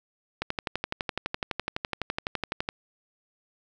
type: click train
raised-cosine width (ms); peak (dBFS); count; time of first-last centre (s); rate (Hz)
0.3; -12; 28; 0.42-2.689; 11.9
effects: none